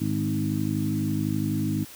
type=harmonic tone with a mistuned harmonic; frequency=52 Hz; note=G#1; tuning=3 cents sharp; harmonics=2 / 3 / 4 / 5 / 6; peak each=-30 / -30 / -30 / -30 / -30 dBFS; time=0-1.85 s; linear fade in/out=20 ms; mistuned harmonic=3; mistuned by=-17 cents; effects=white hiss -45 dBFS RMS until 1.95 s